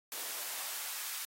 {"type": "noise with high-pass filter sweep", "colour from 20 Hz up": "white", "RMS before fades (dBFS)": -40, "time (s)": [0.12, 1.25], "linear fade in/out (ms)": 0, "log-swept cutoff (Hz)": [390, 1300], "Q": 0.91, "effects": ["AAC 48 kbps"]}